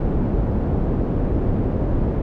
pink low-pass noise, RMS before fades -20 dBFS, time 0-2.22 s, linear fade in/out 5 ms, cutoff 430 Hz, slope 12 dB/octave, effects none

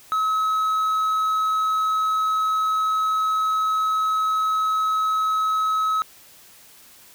triangle tone, 1284 Hz, E6, 46 cents flat, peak -17 dBFS, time 0.12-6.02 s, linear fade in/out 0 ms, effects white hiss -49 dBFS RMS until 7.14 s

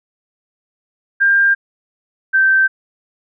sine tone pair in turn, 1597 / 1556 Hz, G6 / G6, +32 / -13 cents, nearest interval unison, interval 45 cents, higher first, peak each -9 dBFS, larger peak neither, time 1.2-1.55 / 2.33-2.68 s, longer neither, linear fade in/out 20 ms, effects none

